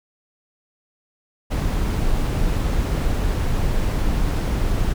brown noise, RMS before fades -20 dBFS, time 1.5-4.94 s, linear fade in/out 20 ms, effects none

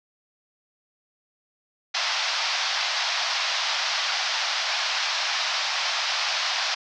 white band-pass noise, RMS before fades -26 dBFS, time 1.94-6.75 s, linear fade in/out 10 ms, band 640 to 5500 Hz, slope 48 dB/octave, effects none

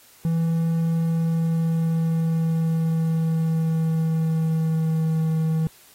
triangle tone with pitch glide, 164.81 to 159.84 Hz, E3 to D#3, 0 to +47 cents, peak -17 dBFS, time 0.25-5.67 s, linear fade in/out 0 ms, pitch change -53 cents, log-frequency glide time 0.92-5.31 s, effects white hiss -52 dBFS RMS until 5.94 s + AAC 48 kbps

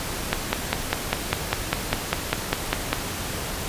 click train, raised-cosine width 0.3 ms, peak -3 dBFS, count 14, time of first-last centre 0.33-2.93 s, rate 5 Hz, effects pink hiss -30 dBFS RMS until 3.68 s + resampled to 32000 Hz

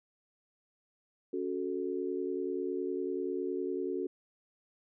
sine chord, F# minor, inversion second, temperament equal with one note detuned, 278.6 / 370 / 440 Hz, C#4 / F#4 / A4, +9 / 0 / 0 cents, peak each -38 / -34 / -38 dBFS, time 1.33-4.07 s, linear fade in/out 5 ms, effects none

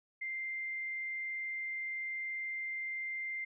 sine tone, 2093 Hz, C7, in tune, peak -36 dBFS, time 0.21-3.45 s, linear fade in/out 10 ms, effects none

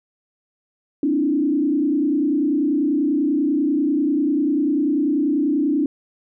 sine tone with frequency modulation, 293.7 Hz, D4, in tune, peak -16 dBFS, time 1.03-5.86 s, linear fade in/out 2 ms, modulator 30.2 Hz, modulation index 1.1, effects none

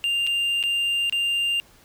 triangle tone with dropouts, 2794 Hz, F7, in tune, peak -19 dBFS, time 0.04-1.6 s, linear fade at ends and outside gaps 0 ms, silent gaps 0.267-0.272 / 0.628-0.637 / 1.097-1.125 s, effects pink hiss -54 dBFS RMS until 1.84 s

